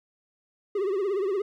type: tone with vibrato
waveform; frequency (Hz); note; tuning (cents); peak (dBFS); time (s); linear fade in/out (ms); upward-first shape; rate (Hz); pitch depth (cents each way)
triangle; 392; G4; 0; -22; 0.75-1.42; 5; triangle; 17; 140
effects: none